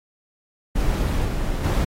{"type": "noise with level steps", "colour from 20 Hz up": "brown", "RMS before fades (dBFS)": [-21, -24, -19], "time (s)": [0.75, 1.85], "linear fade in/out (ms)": 10, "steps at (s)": [1.24, 1.63], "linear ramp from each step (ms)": 20, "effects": ["AAC 48 kbps"]}